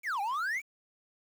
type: exponential two-way sweep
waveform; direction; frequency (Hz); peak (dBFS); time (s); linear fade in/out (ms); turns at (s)
triangle; down then up; 2393 to 770 to 2393; -28; 0.03-0.62; 50; 0.21
effects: 9-bit